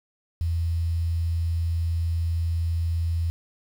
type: tone with quantisation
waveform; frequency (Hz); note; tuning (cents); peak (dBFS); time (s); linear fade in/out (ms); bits
sine; 83.7; E2; +27; -22; 0.41-3.3; 0; 8
effects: none